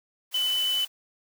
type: high-pass noise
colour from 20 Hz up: white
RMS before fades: -37 dBFS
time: 0.31-0.88 s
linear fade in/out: 50 ms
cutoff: 570 Hz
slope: 24 dB/octave
type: tone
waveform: sine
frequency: 3003 Hz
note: F#7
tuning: 25 cents sharp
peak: -23 dBFS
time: 0.34-0.85 s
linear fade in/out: 5 ms
effects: none